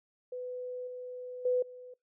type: tone with level steps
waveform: sine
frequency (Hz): 499.5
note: B4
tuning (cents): +20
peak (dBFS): -36 / -39 / -25 / -45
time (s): 0.32-1.94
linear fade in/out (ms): 5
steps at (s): 0.87 / 1.45 / 1.62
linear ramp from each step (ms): 5
effects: noise-tail reverb RT60 0.2 s tail -25 dB re dry